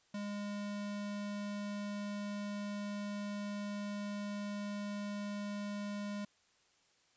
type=tone; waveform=square; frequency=204.7 Hz; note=G#3; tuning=25 cents flat; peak=-39 dBFS; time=0.14-6.25 s; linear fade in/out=5 ms; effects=white hiss -71 dBFS RMS until 7.16 s + resampled to 16000 Hz